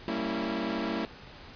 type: chord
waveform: sawtooth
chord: G diminished seventh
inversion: none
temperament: equal with one note detuned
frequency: 196 / 229.6 / 277.2 / 329.6 Hz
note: G3 / Bb3 / Db4 / Fb4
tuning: 0 / -26 / 0 / 0 cents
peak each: -33 / -30 / -33 / -30 dBFS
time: 0.08-1.05 s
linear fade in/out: 0 ms
effects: pink hiss -48 dBFS RMS until 1.55 s + resampled to 11025 Hz